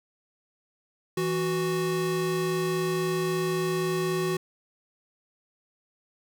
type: tone pair together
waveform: square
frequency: 164.82 / 370 Hz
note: E3 / F#4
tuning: 0 / 0 cents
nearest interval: octave + major second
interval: 1400 cents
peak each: -31 / -27 dBFS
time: 1.17-4.37 s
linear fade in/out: 5 ms
effects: none